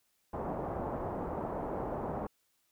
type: low-pass noise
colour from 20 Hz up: white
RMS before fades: -37 dBFS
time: 0.33-2.27 s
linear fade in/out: 5 ms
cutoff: 880 Hz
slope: 24 dB/octave
effects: white hiss -75 dBFS RMS until 2.71 s